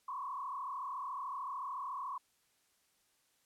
sine tone with frequency modulation, 1063 Hz, C6, 27 cents sharp, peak -38 dBFS, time 0.08-2.18 s, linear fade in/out 5 ms, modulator 33.7 Hz, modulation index 2.3, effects white hiss -74 dBFS RMS until 3.45 s + low-pass 12000 Hz 12 dB/octave

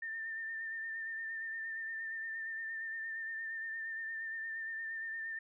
sine tone with vibrato, 1800 Hz, A6, 39 cents sharp, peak -38 dBFS, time 0.02-5.39 s, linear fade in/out 5 ms, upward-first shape sine, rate 8.6 Hz, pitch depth 28 cents each way, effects none

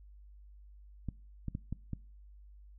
clicks, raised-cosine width 5 ms, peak -24 dBFS, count 5, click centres 1.087 / 1.483 / 1.551 / 1.726 / 1.933 s, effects noise-tail reverb RT60 0.4 s tail -23 dB re dry + added 50 Hz sine -52 dBFS peak until 2.78 s

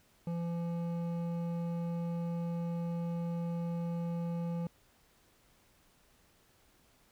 triangle tone with hard clipping, 170 Hz, F3, 46 cents flat, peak -35 dBFS, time 0.27-4.67 s, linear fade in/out 2 ms, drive 14 dB, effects pink hiss -67 dBFS RMS until 7.11 s

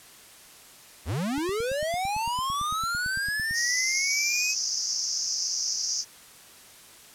square linear sweep, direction up, 59.3 to 2563 Hz, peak -27 dBFS, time 1.05-4.55 s, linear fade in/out 50 ms
click train, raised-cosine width 5 ms, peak -28 dBFS, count 20, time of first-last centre 1.38-3.51 s, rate 8.92 Hz
white band-pass noise, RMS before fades -29 dBFS, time 3.53-6.05 s, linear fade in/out 50 ms, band 4900 to 6400 Hz, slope 96 dB/octave
effects white hiss -50 dBFS RMS until 7.14 s + low-pass 12000 Hz 12 dB/octave

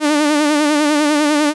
sawtooth tone with vibrato, 298.3 Hz, D4, 27 cents sharp, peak -8 dBFS, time 0-1.54 s, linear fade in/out 50 ms, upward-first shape sine, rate 10 Hz, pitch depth 56 cents each way, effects resampled to 24000 Hz

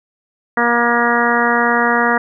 harmonic tone, 237.5 Hz, A#3, 33 cents sharp, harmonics 1 / 2 / 3 / 4 / 5 / 6 / 7 / 8, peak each -20 / -20 / -20 / -20 / -20 / -20 / -20 / -20 dBFS, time 0.57-2.18 s, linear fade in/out 5 ms, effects none

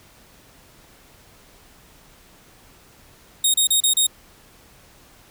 15% pulse tone bursts, 3729 Hz, A#7, in tune, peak -8 dBFS, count 5, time 3.44-4.068 s, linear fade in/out 5 ms, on 100 ms, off 32 ms, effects pink hiss -51 dBFS RMS until 5.3 s

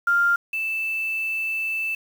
sine tone pair in turn, 1396.9 / 2643 Hz, F6 / E7, 0 / +4 cents, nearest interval major seventh, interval 1104 cents, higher second, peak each -16 / -23 dBFS, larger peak first, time 0.07-0.36 / 0.53-1.95 s, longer second, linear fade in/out 5 ms, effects 7-bit

